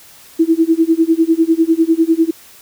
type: tone with tremolo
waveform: sine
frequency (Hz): 326.8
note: E4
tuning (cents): -15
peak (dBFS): -6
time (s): 0.39-2.31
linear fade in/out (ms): 10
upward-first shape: sine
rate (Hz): 10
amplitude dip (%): 95
effects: white hiss -42 dBFS RMS until 2.61 s